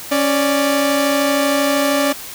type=tone pair together; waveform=sawtooth; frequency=277.2 / 587.3 Hz; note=C#4 / D5; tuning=0 / 0 cents; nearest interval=octave + minor second; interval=1300 cents; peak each=-13 dBFS; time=0.11-2.13 s; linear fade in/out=10 ms; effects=white hiss -32 dBFS RMS until 2.34 s